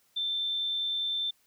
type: tone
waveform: sine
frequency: 3555 Hz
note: A7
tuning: 17 cents sharp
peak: -28 dBFS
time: 0.16-1.31 s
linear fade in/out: 10 ms
effects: white hiss -68 dBFS RMS until 1.46 s